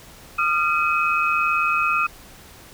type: tone cluster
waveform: sine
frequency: 1216 / 1374 / 2535 Hz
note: D#6 / F6 / D#7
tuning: -40 / -29 / +32 cents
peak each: -22 dBFS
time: 0.38-2.07 s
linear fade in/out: 10 ms
effects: pink hiss -45 dBFS RMS until 2.73 s